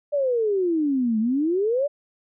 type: exponential two-way sweep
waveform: sine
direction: down then up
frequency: 596 to 212.9 to 596 Hz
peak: -19 dBFS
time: 0.12-1.88 s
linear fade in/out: 20 ms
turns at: 1.19 s
effects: none